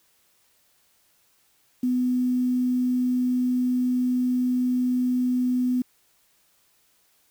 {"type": "tone with quantisation", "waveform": "sine", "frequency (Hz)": 250.3, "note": "B3", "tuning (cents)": 23, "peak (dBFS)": -20, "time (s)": [1.83, 5.82], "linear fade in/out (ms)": 5, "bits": 8, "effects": ["white hiss -64 dBFS RMS until 7.3 s"]}